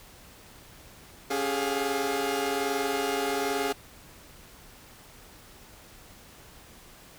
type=tone cluster; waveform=sawtooth; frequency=276.2 / 404.2 / 425.4 / 707 Hz; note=C#4 / G#4 / G#4 / F5; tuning=-6 / -47 / +42 / +21 cents; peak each=-30 / -27 / -28 / -29 dBFS; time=1.3-3.73 s; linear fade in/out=10 ms; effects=pink hiss -51 dBFS RMS until 7.18 s

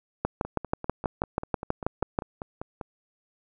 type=two click trains; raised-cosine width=1 ms; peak=-10 / -20 dBFS; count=13 / 13; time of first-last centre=0.25-2.189 / 0.45-2.812 s; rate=6.19 / 5.08 Hz; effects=none

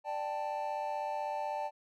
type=chord; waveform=triangle; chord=D suspended fourth; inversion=none; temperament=equal with one note detuned; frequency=592.4 / 784 / 880 Hz; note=D5 / G5 / A5; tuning=+15 / 0 / 0 cents; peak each=-37 / -37 / -35 dBFS; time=0.04-1.71 s; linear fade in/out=50 ms; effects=none

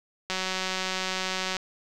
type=click train; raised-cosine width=0.2 ms; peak=-12 dBFS; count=238; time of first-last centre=0.3-1.567 s; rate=187 Hz; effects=none

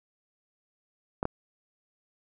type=clicks; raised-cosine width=1 ms; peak=-14 dBFS; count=2; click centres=1.229 / 1.254 s; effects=none

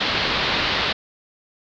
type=low-pass noise; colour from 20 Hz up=white; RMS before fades=-22 dBFS; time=0-0.93 s; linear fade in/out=10 ms; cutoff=4400 Hz; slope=48 dB/octave; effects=none

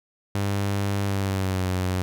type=tone with pitch glide; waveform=sawtooth; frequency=100 to 92.23 Hz; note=G2 to F#2; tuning=+35 to -5 cents; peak=-19 dBFS; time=0.35-2.02 s; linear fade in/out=0 ms; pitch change=-140 cents; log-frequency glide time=1.05-1.67 s; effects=none

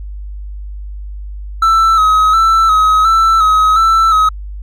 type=tone with vibrato; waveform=triangle; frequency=1300 Hz; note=E6; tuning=24 cents flat; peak=-5 dBFS; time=1.62-4.29 s; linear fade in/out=5 ms; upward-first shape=square; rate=1.4 Hz; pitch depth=38 cents each way; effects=added 50 Hz sine -23 dBFS peak until 4.62 s

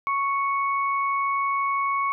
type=tone pair together; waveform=sine; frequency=1107.7 / 2217 Hz; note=C#6 / C#7; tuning=-2 / 0 cents; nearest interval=octave; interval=1202 cents; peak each=-22 / -30 dBFS; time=0.07-2.12 s; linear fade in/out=0 ms; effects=none

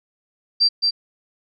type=tone with echo; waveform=sine; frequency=4699 Hz; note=D8; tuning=in tune; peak=-12 dBFS; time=0.6-0.69 s; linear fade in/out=20 ms; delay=220 ms; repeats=1; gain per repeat=-3 dB; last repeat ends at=0.91 s; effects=none

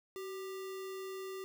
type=tone with sample-and-hold; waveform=sine; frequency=380.5 Hz; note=F#4; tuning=48 cents sharp; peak=-40 dBFS; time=0.16-1.44 s; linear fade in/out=0 ms; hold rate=1575 Hz; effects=none

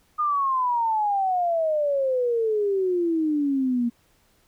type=exponential sweep; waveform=sine; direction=down; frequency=1232 to 233.1 Hz; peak=-20 dBFS; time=0.18-3.9 s; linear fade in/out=20 ms; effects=pink hiss -63 dBFS RMS until 4.47 s

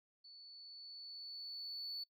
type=tone with level ramp; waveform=sine; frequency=4458 Hz; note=C#8; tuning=9 cents sharp; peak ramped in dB=-55 to -39 dBFS; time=0.24-2.04 s; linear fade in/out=10 ms; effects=noise-tail reverb RT60 0.1 s tail -24 dB re dry + tanh soft clip ceiling -39 dBFS

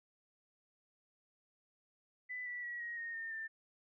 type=tone with pitch steps; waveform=sine; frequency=1996 / 1959.4 / 1923.6 / 1888.3 / 1853.7 / 1819.8 / 1786.5 Hz; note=B6 / B6 / B6 / A#6 / A#6 / A#6 / A6; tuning=+18 / -14 / -46 / +22 / -10 / -42 / +26 cents; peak=-40 dBFS; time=2.29-3.48 s; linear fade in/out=20 ms; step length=170 ms; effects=none

